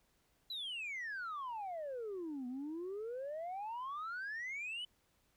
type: exponential two-way sweep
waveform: sine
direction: down then up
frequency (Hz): 4054 to 242 to 3045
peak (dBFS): -38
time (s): 0.5-4.85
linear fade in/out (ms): 5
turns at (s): 2.47
effects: tanh soft clip ceiling -38 dBFS + pink hiss -75 dBFS RMS until 5.36 s